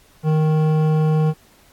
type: tone with hard clipping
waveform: sine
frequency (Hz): 155.56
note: D#3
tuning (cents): 0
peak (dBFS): -16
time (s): 0.23-1.34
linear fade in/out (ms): 50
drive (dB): 12
effects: pink hiss -53 dBFS RMS until 1.72 s + AAC 64 kbps